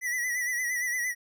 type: tone with vibrato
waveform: square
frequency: 1961 Hz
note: B6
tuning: 13 cents flat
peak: -28 dBFS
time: 0.01-1.15 s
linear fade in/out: 50 ms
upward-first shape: sine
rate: 8.7 Hz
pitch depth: 58 cents each way
effects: none